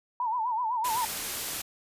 sine tone with vibrato, 935 Hz, A#5, 5 cents sharp, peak -26 dBFS, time 0.2-1.05 s, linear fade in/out 2 ms, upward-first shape sine, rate 7.9 Hz, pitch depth 130 cents each way
white noise, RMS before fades -33 dBFS, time 0.84-1.62 s, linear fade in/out 10 ms
effects resampled to 32000 Hz

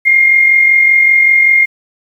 sine tone with amplitude modulation, 2125 Hz, C7, 26 cents sharp, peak -3 dBFS, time 0.05-1.66 s, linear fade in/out 20 ms, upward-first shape sine, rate 45.2 Hz, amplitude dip 45%, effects 7-bit

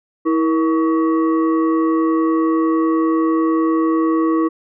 sine tone with frequency modulation, 324.3 Hz, E4, 28 cents flat, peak -13 dBFS, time 0.25-4.49 s, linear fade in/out 20 ms, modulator 798 Hz, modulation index 0.68, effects none

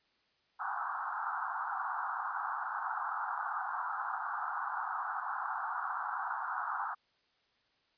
white band-pass noise, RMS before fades -37 dBFS, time 0.59-6.95 s, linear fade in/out 20 ms, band 750 to 1500 Hz, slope 96 dB/octave, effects white hiss -73 dBFS RMS until 7.97 s + resampled to 11025 Hz

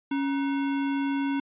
sine tone with sample-and-hold, 277.2 Hz, C#4, in tune, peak -24 dBFS, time 0.11-1.4 s, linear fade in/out 5 ms, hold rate 1225 Hz, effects resampled to 8000 Hz

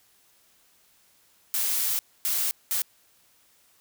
blue noise bursts at uneven times, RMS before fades -26 dBFS, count 3, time 1.54-1.99 / 2.25-2.51 / 2.71-2.82 s, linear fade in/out 0 ms, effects white hiss -62 dBFS RMS until 3.8 s

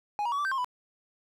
triangle tone with pitch steps, 830 / 952 / 1128 / 1165 / 1556 / 1070 / 994 Hz, G#5 / A#5 / C#6 / D6 / G6 / C6 / B5, -1 / +36 / +30 / -14 / -13 / +38 / +11 cents, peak -25 dBFS, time 0.19-0.645 s, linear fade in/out 0 ms, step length 65 ms, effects none

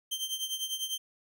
sawtooth tone with tremolo, 3136 Hz, G7, in tune, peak -26 dBFS, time 0.11-0.98 s, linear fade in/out 10 ms, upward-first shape triangle, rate 10 Hz, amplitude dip 80%, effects none

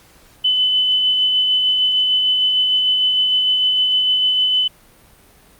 sine tone with tremolo, 3016 Hz, F#7, 32 cents sharp, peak -12 dBFS, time 0.44-4.68 s, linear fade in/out 10 ms, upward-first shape sine, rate 6.6 Hz, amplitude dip 25%, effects pink hiss -49 dBFS RMS until 5.59 s + Opus 48 kbps

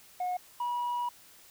sine tone pair in turn, 725 / 967.8 Hz, F#5 / B5, -35 / -35 cents, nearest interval perfect fourth, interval 500 cents, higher second, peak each -27 / -27 dBFS, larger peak neither, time 0.2-0.37 / 0.6-1.09 s, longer second, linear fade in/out 5 ms, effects tanh soft clip ceiling -28 dBFS + white hiss -56 dBFS RMS until 1.5 s

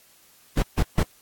brown noise bursts, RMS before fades -19 dBFS, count 3, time 0.57-1.032 s, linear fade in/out 5 ms, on 54 ms, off 150 ms, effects white hiss -56 dBFS RMS until 1.21 s + AAC 64 kbps

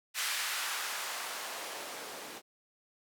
blue noise with band-pass filter sweep, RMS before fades -38 dBFS, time 0.14-2.42 s, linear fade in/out 50 ms, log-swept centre 1900 to 340 Hz, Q 1, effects none

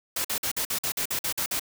white noise bursts, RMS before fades -28 dBFS, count 11, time 0.16-1.596 s, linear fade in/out 5 ms, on 86 ms, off 49 ms, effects none

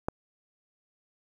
click, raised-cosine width 1 ms, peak -14 dBFS, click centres 0.085 s, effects 8-bit

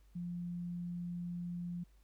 sine tone, 174.61 Hz, F3, in tune, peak -38 dBFS, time 0.15-1.84 s, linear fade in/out 10 ms, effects added 50 Hz sine -61 dBFS peak until 2.03 s + pink hiss -75 dBFS RMS until 2.03 s

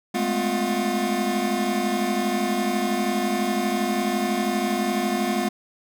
square tone cluster, 207.2 / 219.4 / 252.9 / 352.7 / 716 Hz, G#3 / A3 / B3 / F4 / F5, -4 / -5 / +41 / +17 / +43 cents, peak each -29 dBFS, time 0.14-5.49 s, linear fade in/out 10 ms, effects none

